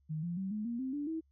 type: tone with pitch steps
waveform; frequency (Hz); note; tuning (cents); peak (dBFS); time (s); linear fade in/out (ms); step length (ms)
sine; 155.56 / 172.6 / 191.52 / 212.5 / 235.8 / 261.6 / 290.3 / 322.1; D#3 / F3 / G3 / G#3 / A#3 / C4 / D4 / E4; 0 / -20 / -40 / +40 / +20 / 0 / -20 / -40; -34; 0.09-1.21; 20; 140
effects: added 69 Hz sine -67 dBFS peak until 1.31 s